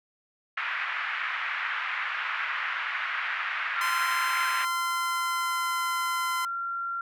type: band-pass noise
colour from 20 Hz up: pink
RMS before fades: -31 dBFS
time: 0.57-4.65 s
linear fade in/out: 5 ms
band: 1300 to 2300 Hz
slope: 24 dB/octave
type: tone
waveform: sine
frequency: 1375 Hz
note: F6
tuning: 27 cents flat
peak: -29 dBFS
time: 3.76-7.01 s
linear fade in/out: 2 ms
type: tone with pitch glide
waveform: sawtooth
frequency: 1035 to 1026.1 Hz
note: C6 to C6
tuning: -19 to -34 cents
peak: -25 dBFS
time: 3.81-6.45 s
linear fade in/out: 2 ms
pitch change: -15 cents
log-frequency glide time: 4.14-5.82 s
effects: none